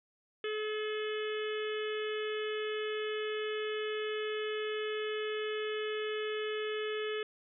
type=harmonic tone; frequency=428.5 Hz; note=A4; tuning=46 cents flat; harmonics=1 / 3 / 4 / 5 / 6 / 7 / 8; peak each=-34 / -45 / -44 / -47 / -47 / -45 / -49 dBFS; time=0.44-7.23 s; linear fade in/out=2 ms; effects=none